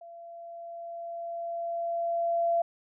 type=tone with level ramp; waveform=sine; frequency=680 Hz; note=F5; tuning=46 cents flat; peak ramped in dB=-44 to -22 dBFS; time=0.01-2.62 s; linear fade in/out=5 ms; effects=none